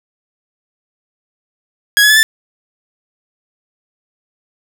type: tone with pitch steps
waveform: sawtooth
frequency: 1661.2 / 1695.1 / 1729.7 / 1765.1 Hz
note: G#6 / G#6 / A6 / A6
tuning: 0 / +35 / -30 / +5 cents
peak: -3 dBFS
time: 1.97-2.23 s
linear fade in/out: 0 ms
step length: 65 ms
effects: none